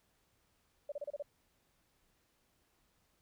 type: tone bursts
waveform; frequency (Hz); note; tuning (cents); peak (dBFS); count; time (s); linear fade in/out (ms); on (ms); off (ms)
sine; 580; D5; -22; -37; 6; 0.89-1.225; 5; 30; 31
effects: pink hiss -75 dBFS RMS until 3.21 s